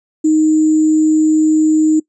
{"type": "tone with sample-and-hold", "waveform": "sine", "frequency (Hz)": 311.1, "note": "D#4", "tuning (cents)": 0, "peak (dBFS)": -8, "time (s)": [0.24, 2], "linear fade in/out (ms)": 10, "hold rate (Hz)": 7350, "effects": ["noise-tail reverb RT60 0.1 s tail -21 dB re dry", "resampled to 22050 Hz"]}